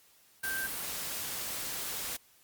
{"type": "tone in noise", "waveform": "sine", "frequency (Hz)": 1568, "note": "G6", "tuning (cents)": 0, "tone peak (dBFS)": -33, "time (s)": [0.43, 0.67], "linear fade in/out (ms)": 10, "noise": "white", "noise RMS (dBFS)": -37, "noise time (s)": [0.43, 2.17], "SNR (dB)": 1, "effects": ["white hiss -63 dBFS RMS until 2.43 s", "Opus 48 kbps"]}